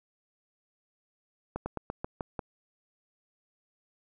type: slowing click train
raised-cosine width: 1 ms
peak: -19 dBFS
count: 7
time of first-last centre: 1.56-2.392 s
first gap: 100 ms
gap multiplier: 1.13
effects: none